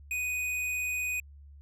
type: tone with hard clipping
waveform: sine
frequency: 2489 Hz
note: D#7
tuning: in tune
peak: -31 dBFS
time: 0.11-1.2 s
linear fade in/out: 2 ms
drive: 12 dB
effects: added 71 Hz sine -48 dBFS peak until 1.61 s